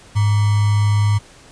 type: tone with sample-and-hold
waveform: sine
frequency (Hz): 103.83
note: G#2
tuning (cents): 0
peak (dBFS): -12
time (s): 0.15-1.19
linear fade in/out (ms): 20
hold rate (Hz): 1050
effects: pink hiss -45 dBFS RMS until 1.51 s + resampled to 22050 Hz